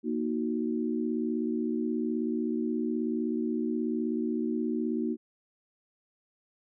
sine chord, D# minor, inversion second, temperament equal with one note detuned, 234.8 / 311.1 / 370 Hz, A#3 / D#4 / F#4, +13 / 0 / 0 cents, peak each -30 / -32 / -34 dBFS, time 0.03-5.17 s, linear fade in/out 50 ms, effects none

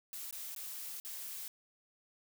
blue noise with dropouts, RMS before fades -44 dBFS, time 0.13-1.48 s, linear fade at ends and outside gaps 1 ms, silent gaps 0.31-0.326 / 0.549-0.562 / 1-1.049 s, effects none

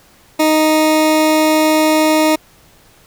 20% pulse tone, 311.1 Hz, D#4, in tune, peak -5 dBFS, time 0.39-2.36 s, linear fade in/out 10 ms, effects pink hiss -48 dBFS RMS until 3.06 s

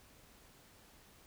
silence, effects pink hiss -62 dBFS RMS until 1.26 s

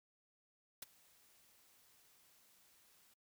white noise with ADSR envelope, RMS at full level -45 dBFS, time 0.82-3.14 s, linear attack 5 ms, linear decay 18 ms, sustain -24 dB, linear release 6 ms, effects noise-tail reverb RT60 0.1 s tail -24 dB re dry

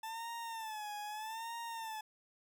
40% pulse tone with vibrato, 880 Hz, A5, in tune, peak -40 dBFS, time 0.03-2.01 s, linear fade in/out 5 ms, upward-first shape sine, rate 0.8 Hz, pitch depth 98 cents each way, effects none

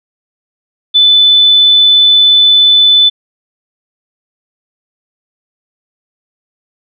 sine tone, 3503 Hz, A7, 8 cents flat, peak -3 dBFS, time 0.94-3.1 s, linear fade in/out 20 ms, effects none

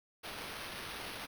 white noise with sample-and-hold, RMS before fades -44 dBFS, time 0.23-1.27 s, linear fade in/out 20 ms, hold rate 7350 Hz, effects none

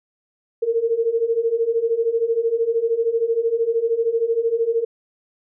sine beating tone pair, 451.1 / 464.1 Hz, A4 / A#4, +43 / -8 cents, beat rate 13 Hz, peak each -22 / -19 dBFS, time 0.62-4.85 s, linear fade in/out 10 ms, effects none

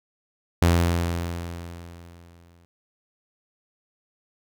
sawtooth tone with exponential decay, 85.6 Hz, F2, 34 cents flat, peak -11 dBFS, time 0.62-2.65 s, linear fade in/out 0 ms, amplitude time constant 440 ms, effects none

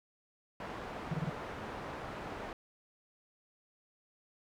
white low-pass noise, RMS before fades -43 dBFS, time 0.6-2.53 s, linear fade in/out 2 ms, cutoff 1100 Hz, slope 12 dB/octave
triangle tone bursts, 157.3 Hz, D#3, 19 cents sharp, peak -29 dBFS, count 4, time 1.11-1.298 s, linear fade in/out 5 ms, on 29 ms, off 24 ms
effects none

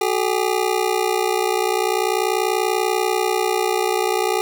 25% pulse ring-modulated tone, 402.8 Hz, G4, 47 cents sharp, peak -11 dBFS, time 0.01-4.41 s, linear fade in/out 0 ms, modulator 30.2 Hz, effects none

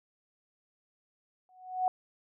sine tone with exponential growth, 740 Hz, F#5, in tune, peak -22 dBFS, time 1.49-1.88 s, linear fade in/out 1 ms, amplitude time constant 84 ms, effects none

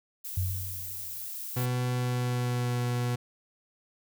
violet noise, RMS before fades -38 dBFS, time 0.24-1.66 s, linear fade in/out 10 ms
sine tone with exponential decay, 92.5 Hz, F#2, in tune, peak -24 dBFS, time 0.37-1.29 s, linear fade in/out 5 ms, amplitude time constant 200 ms
40% pulse tone with pitch glide, 124.6 to 122.11 Hz, B2 to B2, +16 to -19 cents, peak -26 dBFS, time 1.56-3.16 s, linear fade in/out 10 ms, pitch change -35 cents, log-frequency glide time 1.92-2.81 s
effects none

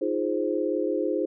sine chord, F minor seventh, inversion third, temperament equal, 311.1 / 349.2 / 415.3 / 523.3 Hz, Eb4 / F4 / Ab4 / C5, 0 / 0 / 0 / 0 cents, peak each -29 dBFS, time 0.01-1.26 s, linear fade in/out 10 ms, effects none

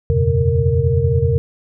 sine tone cluster, 82.6 / 93 / 121.5 / 137.3 / 463.4 Hz, E2 / F#2 / B2 / C#3 / A#4, +4 / +9 / -28 / -16 / -10 cents, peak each -19 dBFS, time 0.1-1.38 s, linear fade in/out 0 ms, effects none

